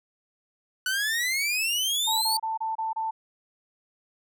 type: exponential sweep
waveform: sawtooth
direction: up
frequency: 1479 to 4585 Hz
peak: -21 dBFS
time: 0.86-2.37 s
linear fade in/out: 2 ms
type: tone bursts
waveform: sine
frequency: 888 Hz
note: A5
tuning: 16 cents sharp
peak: -26 dBFS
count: 6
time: 2.07-3.11 s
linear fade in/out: 10 ms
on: 150 ms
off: 28 ms
effects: none